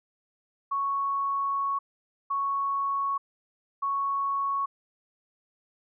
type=tone bursts at uneven times; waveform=sine; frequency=1108.7 Hz; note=C#6; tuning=in tune; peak=-25 dBFS; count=3; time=0.71-1.79 / 2.3-3.18 / 3.82-4.66 s; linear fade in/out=10 ms; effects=none